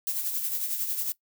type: noise with tremolo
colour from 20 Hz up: violet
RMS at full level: -28 dBFS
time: 0.07-1.12 s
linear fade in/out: 0 ms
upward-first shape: sine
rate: 11 Hz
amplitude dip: 50%
effects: noise-tail reverb RT60 0.1 s tail -19 dB re dry